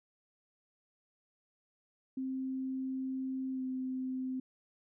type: tone with pitch glide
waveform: sine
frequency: 262.6 to 258.8 Hz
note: C4 to C4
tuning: +6 to -19 cents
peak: -34 dBFS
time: 2.17-4.4 s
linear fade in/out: 5 ms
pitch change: -25 cents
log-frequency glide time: 3.52-3.62 s
effects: none